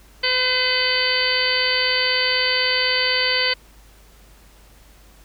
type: harmonic tone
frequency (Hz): 508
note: B4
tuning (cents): +49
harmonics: 1 / 2 / 3 / 4 / 5 / 6 / 7 / 8 / 9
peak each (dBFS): -27 / -31 / -27 / -23 / -29 / -24 / -33 / -31 / -22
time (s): 0.23-3.54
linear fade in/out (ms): 10
effects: added 50 Hz sine -48 dBFS peak until 5.24 s + pink hiss -52 dBFS RMS until 5.24 s